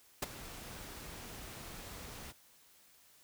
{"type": "noise with ADSR envelope", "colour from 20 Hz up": "pink", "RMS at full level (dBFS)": -32, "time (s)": [0.22, 2.33], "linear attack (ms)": 7, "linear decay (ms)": 20, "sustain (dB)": -16, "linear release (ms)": 28, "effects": ["white hiss -64 dBFS RMS until 3.23 s"]}